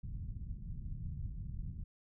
pink low-pass noise, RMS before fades -42 dBFS, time 0.03-1.84 s, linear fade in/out 10 ms, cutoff 160 Hz, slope 24 dB/octave, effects none

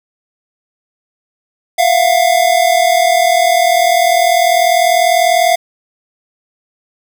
square tone pair together, 674.9 / 715 Hz, E5 / F5, +41 / +41 cents, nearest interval minor second, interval 100 cents, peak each -12 dBFS, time 1.78-5.56 s, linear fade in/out 10 ms, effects none

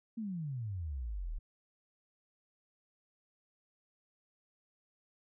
sine exponential sweep, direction down, 234.4 to 34.8 Hz, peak -36 dBFS, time 0.17-1.39 s, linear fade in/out 10 ms, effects none

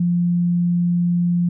sine tone, 174.4 Hz, F3, 2 cents flat, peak -15 dBFS, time 0-1.49 s, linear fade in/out 5 ms, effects none

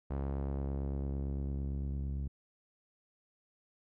sawtooth tone with low-pass filter sweep, 68.9 Hz, C#2, 10 cents flat, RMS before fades -36 dBFS, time 0.1-2.28 s, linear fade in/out 10 ms, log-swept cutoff 980 to 170 Hz, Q 0.78, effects none

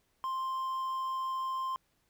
triangle tone with quantisation, 1049 Hz, C6, 4 cents sharp, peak -30 dBFS, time 0.24-1.76 s, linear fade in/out 0 ms, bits 10, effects pink hiss -74 dBFS RMS until 2.09 s

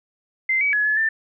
sine tone with pitch steps, 2078 / 2274 / 1692 / 1712 / 1781 Hz, C7 / C#7 / G#6 / A6 / A6, -12 / +44 / +32 / -48 / +21 cents, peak -17 dBFS, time 0.49-1.09 s, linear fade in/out 5 ms, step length 120 ms, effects none

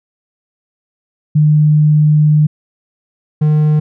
sine / triangle tone pair in turn, 151.4 / 152.13 Hz, D#3 / D#3, -47 / -39 cents, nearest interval unison, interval 8 cents, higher second, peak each -6 dBFS, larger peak neither, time 1.35-2.47 / 3.41-3.8 s, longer first, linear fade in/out 10 ms, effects none

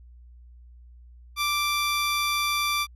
15% pulse tone, 1174.7 Hz, D6, in tune, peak -17 dBFS, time 1.36-2.87 s, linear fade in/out 50 ms, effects added 60 Hz sine -46 dBFS peak until 2.95 s + resampled to 32000 Hz

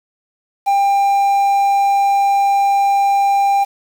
triangle tone with quantisation, 796 Hz, G5, 26 cents sharp, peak -9 dBFS, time 0.66-3.65 s, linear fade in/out 20 ms, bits 6, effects none

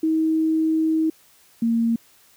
sine tone pair in turn, 318.3 / 230.3 Hz, D#4 / A#3, +39 / -21 cents, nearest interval tritone, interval 560 cents, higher first, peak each -17 dBFS, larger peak neither, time 0.03-1.1 / 1.62-1.96 s, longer first, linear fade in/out 5 ms, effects white hiss -55 dBFS RMS until 2.36 s

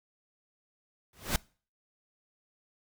pink noise with exponential growth, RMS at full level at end -25 dBFS, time 1.13-1.36 s, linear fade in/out 2 ms, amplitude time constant 48 ms, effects noise-tail reverb RT60 0.4 s tail -24 dB re dry

